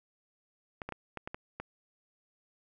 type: clicks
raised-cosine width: 0.5 ms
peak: -23 dBFS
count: 7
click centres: 0.818 / 0.89 / 0.923 / 1.173 / 1.275 / 1.345 / 1.6 s
effects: none